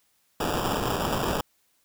white noise with sample-and-hold, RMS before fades -27 dBFS, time 0.4-1.41 s, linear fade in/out 5 ms, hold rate 2100 Hz, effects white hiss -68 dBFS RMS until 1.84 s

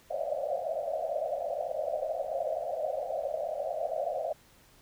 white band-pass noise, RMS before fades -33 dBFS, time 0.1-4.33 s, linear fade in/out 10 ms, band 530 to 710 Hz, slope 96 dB/octave, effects pink hiss -60 dBFS RMS until 4.81 s

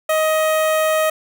sawtooth tone with notch filter, 628 Hz, D#5, 16 cents sharp, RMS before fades -17 dBFS, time 0.09-1.1 s, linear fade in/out 5 ms, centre 4800 Hz, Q 1.2, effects none

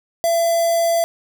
square tone with notch filter, 673 Hz, E5, 36 cents sharp, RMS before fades -17 dBFS, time 0.24-1.04 s, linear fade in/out 0 ms, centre 2500 Hz, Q 0.71, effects none

